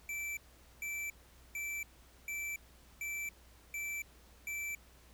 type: tone bursts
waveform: square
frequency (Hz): 2330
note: D7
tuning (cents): -14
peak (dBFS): -38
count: 7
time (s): 0.09-4.75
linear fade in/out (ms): 2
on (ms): 280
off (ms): 450
effects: added 60 Hz sine -61 dBFS peak until 5.13 s + pink hiss -63 dBFS RMS until 5.13 s